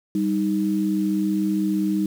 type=tone pair together; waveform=sine; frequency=196.48 / 311.9 Hz; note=G3 / D#4; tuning=+4 / +4 cents; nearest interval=minor sixth; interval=800 cents; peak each=-22 dBFS; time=0.15-2.06 s; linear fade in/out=2 ms; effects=7-bit